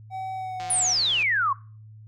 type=tone with pitch glide; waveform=triangle; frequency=759 to 735.7 Hz; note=F#5 to F#5; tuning=+44 to -10 cents; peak=-28 dBFS; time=0.1-0.96 s; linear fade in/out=50 ms; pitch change=-54 cents; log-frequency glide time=0.34-0.68 s
type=click train; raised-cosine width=0.2 ms; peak=-23 dBFS; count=110; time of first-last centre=0.6-1.226 s; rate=174 Hz
type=exponential sweep; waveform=sine; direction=down; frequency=10300 to 1046.5 Hz; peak=-20 dBFS; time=0.7-1.53 s; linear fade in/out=5 ms
effects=noise-tail reverb RT60 0.4 s tail -22 dB re dry + added 108 Hz sine -43 dBFS peak until 2.07 s